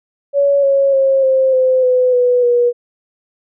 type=tone with pitch steps; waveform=sine; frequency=563 / 550.8 / 538.8 / 527.1 / 515.7 / 504.5 / 493.5 / 482.8 Hz; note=C#5 / C#5 / C#5 / C5 / C5 / B4 / B4 / B4; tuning=+27 / -11 / -49 / +13 / -25 / +37 / -1 / -39 cents; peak=-9 dBFS; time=0.33-2.73 s; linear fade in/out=50 ms; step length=300 ms; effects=none